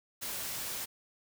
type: noise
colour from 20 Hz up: white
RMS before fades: -38 dBFS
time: 0.21-0.86 s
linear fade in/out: 20 ms
effects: none